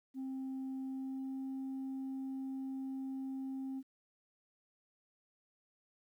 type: tone with pitch glide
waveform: sine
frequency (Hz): 264.5 to 266.3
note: C4 to C4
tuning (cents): +19 to +31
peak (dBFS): -36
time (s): 0.14-3.83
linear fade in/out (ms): 50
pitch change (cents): +12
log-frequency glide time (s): 0.83-1.42
effects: tanh soft clip ceiling -37 dBFS + 12-bit